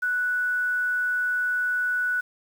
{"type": "tone with quantisation", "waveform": "sine", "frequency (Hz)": 1480, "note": "F#6", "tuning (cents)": 0, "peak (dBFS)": -22, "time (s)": [0.02, 2.21], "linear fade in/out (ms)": 10, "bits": 8, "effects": []}